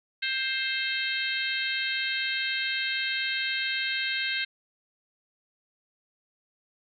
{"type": "harmonic tone with a mistuned harmonic", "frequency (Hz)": 527, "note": "C5", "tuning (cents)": 12, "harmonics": [3, 4, 5, 6, 7, 8], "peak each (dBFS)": [-32, -33, -34, -35, -35, -36], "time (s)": [0.22, 4.45], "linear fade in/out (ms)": 10, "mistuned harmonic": 7, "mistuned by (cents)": 31, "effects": []}